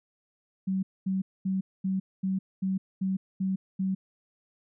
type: tone bursts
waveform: sine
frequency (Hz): 190.3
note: F#3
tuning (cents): +49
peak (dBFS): -25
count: 9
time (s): 0.67-3.95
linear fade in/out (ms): 10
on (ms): 160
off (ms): 230
effects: none